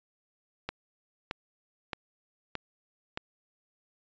click train, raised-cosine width 0.3 ms, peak -17 dBFS, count 5, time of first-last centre 0.69-3.174 s, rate 1.61 Hz, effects resampled to 16000 Hz

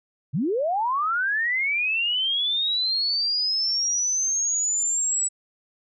sine linear sweep, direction up, 114.6 to 7902 Hz, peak -21 dBFS, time 0.33-5.29 s, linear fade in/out 20 ms, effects none

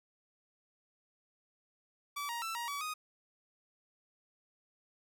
sawtooth tone with pitch steps, 1152 / 941 / 1332 / 945 / 1141 / 1245 Hz, D6 / A#5 / E6 / A#5 / C#6 / D#6, -34 / +16 / +18 / +23 / +50 / +1 cents, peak -33 dBFS, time 2.16-2.94 s, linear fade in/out 10 ms, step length 130 ms, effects none

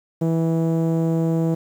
sawtooth tone with low-pass filter, 163.8 Hz, E3, 11 cents flat, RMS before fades -20 dBFS, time 0.21-1.55 s, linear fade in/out 10 ms, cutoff 520 Hz, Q 1.2, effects 8-bit

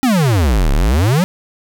square exponential two-way sweep, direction down then up, 277.2 to 32.7 to 196.1 Hz, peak -11 dBFS, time 0.03-1.24 s, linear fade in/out 0 ms, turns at 0.72 s, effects none

